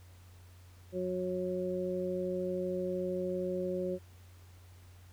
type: harmonic tone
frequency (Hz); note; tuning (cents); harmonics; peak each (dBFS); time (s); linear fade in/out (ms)
182.6; F#3; -23; 1 / 2 / 3; -38 / -35 / -36; 0.92-3.99; 50
effects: added 90 Hz sine -53 dBFS peak until 5.12 s + pink hiss -63 dBFS RMS until 5.12 s